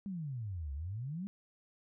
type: exponential two-way sweep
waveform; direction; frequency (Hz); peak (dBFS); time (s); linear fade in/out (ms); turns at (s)
sine; down then up; 206.2 to 67 to 206.2; -37; 0.06-1.27; 0; 0.73
effects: none